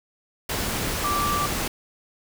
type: tone in noise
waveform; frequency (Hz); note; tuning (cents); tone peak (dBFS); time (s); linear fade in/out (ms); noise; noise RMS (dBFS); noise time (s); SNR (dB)
sine; 1170; D6; -7; -23; 1.04-1.46; 5; pink; -27; 0.49-1.68; +1
effects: none